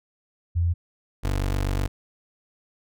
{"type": "tone pair in turn", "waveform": ["sine", "25% pulse"], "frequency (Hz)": [85.6, 48.04], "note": ["F2", "G1"], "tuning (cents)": [-34, -34], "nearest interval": "minor seventh", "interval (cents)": 1000, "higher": "first", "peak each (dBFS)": -19, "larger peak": "neither", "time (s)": [[0.55, 0.74], [1.23, 1.88]], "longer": "second", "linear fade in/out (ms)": 20, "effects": []}